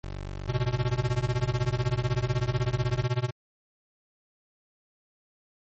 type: tone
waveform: 20% pulse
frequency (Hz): 48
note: G1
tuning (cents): -36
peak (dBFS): -29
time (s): 0.04-3.05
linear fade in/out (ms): 0
type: tone with tremolo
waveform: square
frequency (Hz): 123.47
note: B2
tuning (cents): 0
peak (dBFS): -22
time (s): 0.48-3.31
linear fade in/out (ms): 20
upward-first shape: sine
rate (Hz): 16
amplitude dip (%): 95
effects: low-pass 7000 Hz 12 dB/octave + MP3 32 kbps